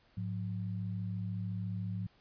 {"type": "tone pair together", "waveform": "sine", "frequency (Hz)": [105.92, 180], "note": ["G#2", "F#3"], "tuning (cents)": [35, -47], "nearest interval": "major sixth", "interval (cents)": 918, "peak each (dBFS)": [-36, -39], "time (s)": [0.17, 2.07], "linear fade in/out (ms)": 5, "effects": ["pink hiss -67 dBFS RMS until 2.2 s", "resampled to 11025 Hz"]}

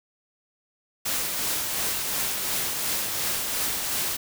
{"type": "noise with tremolo", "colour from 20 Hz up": "white", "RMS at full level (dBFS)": -26, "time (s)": [1.05, 4.17], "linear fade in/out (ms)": 10, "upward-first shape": "triangle", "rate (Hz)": 2.8, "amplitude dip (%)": 35, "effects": []}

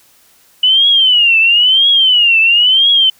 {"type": "tone with vibrato", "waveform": "sine", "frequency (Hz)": 2960, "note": "F#7", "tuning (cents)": 0, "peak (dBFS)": -6, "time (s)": [0.63, 3.1], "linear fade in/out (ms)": 5, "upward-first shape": "triangle", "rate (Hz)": 0.99, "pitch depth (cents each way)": 210, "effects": ["white hiss -49 dBFS RMS until 3.19 s"]}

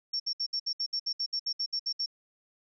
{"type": "tone bursts", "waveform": "sine", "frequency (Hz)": 5470, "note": "F8", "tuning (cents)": -37, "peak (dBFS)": -28, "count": 15, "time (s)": [0.13, 2.061], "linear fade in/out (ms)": 10, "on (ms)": 69, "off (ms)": 64, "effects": []}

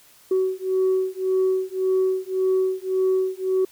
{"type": "beating tone pair", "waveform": "sine", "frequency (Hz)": [375.1, 376.9], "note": ["F#4", "F#4"], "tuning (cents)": [24, 32], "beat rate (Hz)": 1.8, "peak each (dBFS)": -21, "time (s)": [0.31, 3.65], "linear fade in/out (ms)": 5, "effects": ["tanh soft clip ceiling -14 dBFS", "white hiss -53 dBFS RMS until 3.71 s"]}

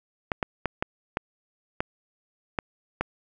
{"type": "clicks", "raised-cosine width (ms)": 0.5, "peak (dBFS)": -10, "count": 8, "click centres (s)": [0.318, 0.428, 0.657, 0.825, 1.171, 1.805, 2.588, 3.01], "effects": []}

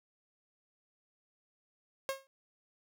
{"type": "tone with exponential decay", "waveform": "sawtooth", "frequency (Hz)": 540, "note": "C#5", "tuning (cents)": -45, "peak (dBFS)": -26, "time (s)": [2.09, 2.27], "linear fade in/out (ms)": 0, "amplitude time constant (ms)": 37, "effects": []}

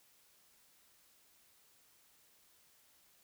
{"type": "silence", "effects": ["white hiss -68 dBFS RMS until 3.23 s"]}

